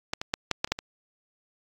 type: clicks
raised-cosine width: 0.2 ms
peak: -10 / -15 / -7 / -6 / -6 / -27 / -6 / -17 dBFS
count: 8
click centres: 0.135 / 0.215 / 0.339 / 0.513 / 0.645 / 0.675 / 0.72 / 0.789 s
effects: AAC 64 kbps